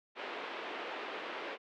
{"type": "band-pass noise", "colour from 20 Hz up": "pink", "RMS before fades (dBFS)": -42, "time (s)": [0.15, 1.58], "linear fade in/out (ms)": 50, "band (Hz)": [350, 3200], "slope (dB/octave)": 24, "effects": []}